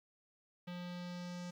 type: tone with low-pass filter sweep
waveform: square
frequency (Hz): 177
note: F3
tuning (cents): +23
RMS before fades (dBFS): -45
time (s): 0.67-1.51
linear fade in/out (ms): 10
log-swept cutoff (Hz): 3500 to 6400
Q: 2
effects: 11-bit